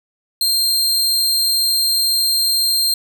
sawtooth tone with amplitude modulation, 4186 Hz, C8, in tune, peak -10 dBFS, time 0.41-2.94 s, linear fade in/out 2 ms, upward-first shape sine, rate 234 Hz, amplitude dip 30%, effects none

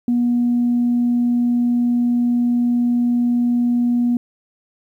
sine tone, 241.2 Hz, B3, 41 cents flat, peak -13 dBFS, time 0.08-4.17 s, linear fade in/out 2 ms, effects tanh soft clip ceiling -10 dBFS + 9-bit

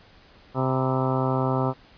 harmonic tone with a mistuned harmonic, 130.81 Hz, C3, in tune, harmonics 1 / 2 / 3 / 4 / 5 / 6 / 7 / 8 / 9 / 10, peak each -25 / -28 / -30 / -31 / -32 / -33 / -33 / -34 / -35 / -35 dBFS, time 0.54-1.74 s, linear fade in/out 50 ms, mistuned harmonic 8, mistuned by -77 cents, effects pink hiss -53 dBFS RMS until 1.97 s + resampled to 11025 Hz

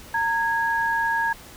sine tone pair together, 917 / 1653.8 Hz, A#5 / G#6, -29 / -8 cents, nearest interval minor seventh, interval 1021 cents, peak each -23 dBFS, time 0.14-1.33 s, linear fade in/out 5 ms, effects pink hiss -44 dBFS RMS until 1.56 s

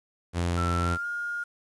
sawtooth tone, 86.7 Hz, F2, 12 cents flat, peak -21 dBFS, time 0.33-0.98 s, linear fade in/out 50 ms
sine tone with pitch glide, 1340 to 1419.7 Hz, E6 to F6, +28 to +28 cents, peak -29 dBFS, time 0.57-1.44 s, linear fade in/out 10 ms, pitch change +100 cents, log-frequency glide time 0.8-1.06 s
effects resampled to 24000 Hz + 9-bit

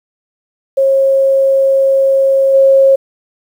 sine tone with level steps, 541 Hz, C#5, 42 cents flat, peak -7 / -4 dBFS, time 0.77-2.96 s, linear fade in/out 10 ms, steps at 2.53 s, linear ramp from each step 20 ms, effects 7-bit

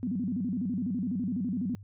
sine tone with vibrato, 215.6 Hz, A3, 35 cents flat, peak -28 dBFS, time 0.03-1.75 s, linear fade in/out 0 ms, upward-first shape square, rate 12 Hz, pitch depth 250 cents each way, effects added 100 Hz sine -45 dBFS peak until 1.83 s

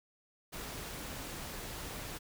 pink noise, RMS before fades -43 dBFS, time 0.52-2.19 s, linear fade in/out 20 ms, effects none

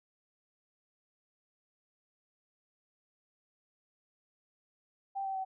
sine tone with pitch steps, 784 / 772.8 / 761.7 Hz, G5 / G5 / G5, 0 / -25 / -50 cents, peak -33 dBFS, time 5.15-5.45 s, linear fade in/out 20 ms, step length 100 ms, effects none

